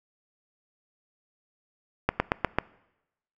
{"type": "slowing click train", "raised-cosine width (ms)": 0.5, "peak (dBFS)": -6, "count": 5, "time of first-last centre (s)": [2.09, 2.586], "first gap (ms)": 110, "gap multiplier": 1.08, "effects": ["noise-tail reverb RT60 0.9 s tail -22 dB re dry"]}